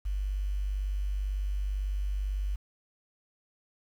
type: tone with quantisation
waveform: sine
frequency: 49 Hz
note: G1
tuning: in tune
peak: -28 dBFS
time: 0.05-2.56 s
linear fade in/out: 10 ms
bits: 9
effects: none